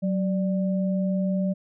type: tone pair together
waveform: sine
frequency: 187.7 / 589.4 Hz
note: F#3 / D5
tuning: +25 / +6 cents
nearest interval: octave + minor sixth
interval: 1981 cents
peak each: -22 / -31 dBFS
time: 0.02-1.54 s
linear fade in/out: 20 ms
effects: none